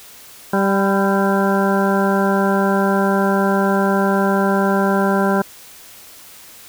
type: harmonic tone with a mistuned harmonic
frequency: 196 Hz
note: G3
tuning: in tune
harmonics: 1 / 2 / 3 / 4 / 5 / 7 / 8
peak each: -17 / -20 / -22 / -23 / -24 / -25 / -26 dBFS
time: 0.53-5.42 s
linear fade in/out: 5 ms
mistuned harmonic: 5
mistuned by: +35 cents
effects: white hiss -41 dBFS RMS until 6.68 s